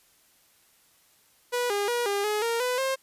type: tone with pitch steps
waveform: sawtooth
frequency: 488.9 / 406.3 / 480.6 / 403.1 / 421.9 / 463.7 / 499.4 / 532 Hz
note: B4 / G#4 / B4 / G4 / G#4 / A#4 / B4 / C5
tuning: -18 / -38 / -47 / +48 / +27 / -9 / +19 / +29 cents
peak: -21 dBFS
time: 1.52-2.96 s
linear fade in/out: 20 ms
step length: 180 ms
effects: white hiss -62 dBFS RMS until 3.02 s + resampled to 32000 Hz